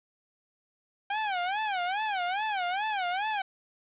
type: tone with vibrato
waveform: sawtooth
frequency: 784 Hz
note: G5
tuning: in tune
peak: -24 dBFS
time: 1.1-3.42 s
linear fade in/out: 5 ms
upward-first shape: sine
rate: 2.4 Hz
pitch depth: 190 cents each way
effects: resampled to 8000 Hz + 9-bit